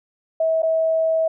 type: tone with dropouts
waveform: sine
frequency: 646 Hz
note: E5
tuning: 35 cents flat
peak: -16 dBFS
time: 0.4-1.28 s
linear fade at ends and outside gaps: 5 ms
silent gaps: 0.622-0.63 s
effects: none